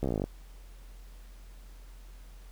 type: slowing click train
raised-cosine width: 2 ms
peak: -17 dBFS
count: 13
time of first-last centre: 0.03-0.24 s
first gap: 14 ms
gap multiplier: 1.04
effects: added 43 Hz sine -46 dBFS peak until 2.51 s + pink hiss -60 dBFS RMS until 2.51 s